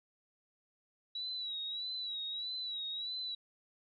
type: tone with vibrato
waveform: sine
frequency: 3892 Hz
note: B7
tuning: 26 cents flat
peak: -37 dBFS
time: 1.15-3.35 s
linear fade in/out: 5 ms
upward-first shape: sine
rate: 1.6 Hz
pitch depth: 65 cents each way
effects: none